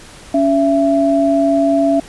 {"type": "tone pair together", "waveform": "sine", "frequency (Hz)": [280.9, 668], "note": ["C#4", "E5"], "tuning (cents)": [23, 23], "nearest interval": "octave + minor third", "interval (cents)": 1500, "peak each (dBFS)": -13, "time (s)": [0.34, 2], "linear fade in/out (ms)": 5, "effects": ["pink hiss -38 dBFS RMS until 2.08 s", "resampled to 24000 Hz"]}